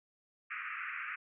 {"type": "band-pass noise", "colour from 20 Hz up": "pink", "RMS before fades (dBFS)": -41, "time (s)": [0.5, 1.16], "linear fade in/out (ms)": 10, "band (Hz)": [1200, 2600], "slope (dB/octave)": 96, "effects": []}